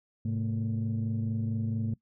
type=tone cluster; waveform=sine; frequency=107.1 / 131.5 / 224.1 Hz; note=A2 / C3 / A3; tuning=-46 / +9 / +32 cents; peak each=-29 / -36 / -31 dBFS; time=0.25-1.94 s; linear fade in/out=5 ms; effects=noise-tail reverb RT60 0.1 s tail -21 dB re dry + tanh soft clip ceiling -23 dBFS